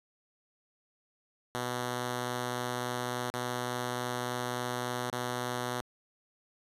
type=tone with dropouts; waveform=5% pulse; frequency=123.47 Hz; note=B2; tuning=in tune; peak=-21 dBFS; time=1.55-5.81 s; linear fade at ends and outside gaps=0 ms; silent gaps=3.302-3.34 / 5.101-5.127 s; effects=resampled to 32000 Hz